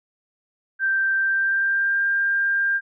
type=tone with pitch glide; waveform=sine; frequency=1568 to 1596.3 Hz; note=G6 to G6; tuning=0 to +31 cents; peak=-18 dBFS; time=0.79-2.81 s; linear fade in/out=50 ms; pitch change=+31 cents; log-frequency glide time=1.18-2.01 s; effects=none